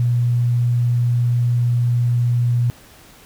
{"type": "tone", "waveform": "sine", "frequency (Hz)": 120.7, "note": "B2", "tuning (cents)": -39, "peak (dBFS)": -14, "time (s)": [0, 2.7], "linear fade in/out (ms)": 0, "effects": ["pink hiss -46 dBFS RMS until 3.25 s"]}